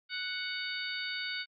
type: harmonic tone with a mistuned harmonic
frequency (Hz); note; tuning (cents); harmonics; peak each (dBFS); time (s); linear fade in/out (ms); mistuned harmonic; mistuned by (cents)
740; F#5; 0; 2 / 3 / 4 / 5 / 6; -39 / -40 / -43 / -41 / -41; 0.09-1.46; 50; 6; +38
effects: AAC 64 kbps